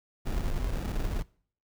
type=noise with sample-and-hold; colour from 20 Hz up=brown; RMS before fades=-30 dBFS; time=0.25-1.23 s; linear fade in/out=20 ms; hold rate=1050 Hz; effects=noise-tail reverb RT60 0.5 s tail -22 dB re dry